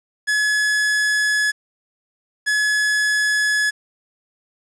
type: tone pair in turn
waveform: 45% pulse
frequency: 1700 / 1700 Hz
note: G#6 / G#6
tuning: +40 / +40 cents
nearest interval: unison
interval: 0 cents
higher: neither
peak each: -16 dBFS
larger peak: neither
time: 0.27-1.52 / 2.46-3.71 s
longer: neither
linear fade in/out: 20 ms
effects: resampled to 22050 Hz + 8-bit